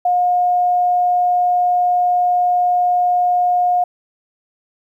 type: tone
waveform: sine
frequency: 716 Hz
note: F5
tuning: 43 cents sharp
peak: -12 dBFS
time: 0.05-3.84 s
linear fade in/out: 5 ms
effects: 9-bit